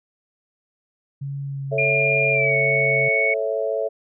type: tone with vibrato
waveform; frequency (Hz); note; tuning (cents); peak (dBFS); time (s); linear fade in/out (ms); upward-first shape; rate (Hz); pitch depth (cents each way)
sine; 138.5; C#3; -1; -26; 1.21-3.09; 10; sine; 1.5; 16
type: chord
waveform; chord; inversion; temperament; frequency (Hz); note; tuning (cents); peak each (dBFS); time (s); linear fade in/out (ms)
sine; A major; none; equal; 440 / 554.4 / 659.3; A4 / C#5 / E5; 0 / 0 / 0; -25; 1.71-3.89; 20
type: tone with pitch glide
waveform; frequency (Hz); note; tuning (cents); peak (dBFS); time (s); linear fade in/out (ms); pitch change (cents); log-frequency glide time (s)
sine; 2406 to 2219; D7 to C#7; +41 to +1; -18; 1.78-3.34; 5; -140; 2.32-2.55
effects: none